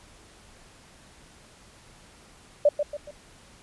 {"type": "tone with echo", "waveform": "sine", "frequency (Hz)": 587.3, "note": "D5", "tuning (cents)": 0, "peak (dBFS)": -14, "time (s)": [2.65, 2.69], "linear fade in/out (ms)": 5, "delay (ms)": 140, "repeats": 3, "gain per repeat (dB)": -8, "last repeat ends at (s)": 3.11, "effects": ["pink hiss -53 dBFS RMS until 3.62 s", "resampled to 24000 Hz"]}